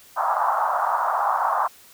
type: band-pass noise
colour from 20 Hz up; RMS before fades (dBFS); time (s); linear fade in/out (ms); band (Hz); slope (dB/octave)
pink; -22; 0.16-1.68; 20; 700 to 1300; 48
effects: white hiss -50 dBFS RMS until 1.93 s